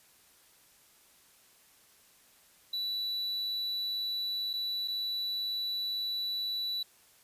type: tone with dropouts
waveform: triangle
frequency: 3951 Hz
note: B7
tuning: in tune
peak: -30 dBFS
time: 2.73-6.83 s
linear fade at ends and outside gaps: 5 ms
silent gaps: 4.532-4.536 / 4.877-4.881 s
effects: white hiss -62 dBFS RMS until 7.23 s + resampled to 32000 Hz